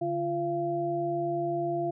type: tone cluster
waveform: sine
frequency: 145.3 / 345.1 / 684 Hz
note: D3 / F4 / F5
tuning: -18 / -21 / -36 cents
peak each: -37 / -30 / -30 dBFS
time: 0.01-1.91 s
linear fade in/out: 10 ms
effects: none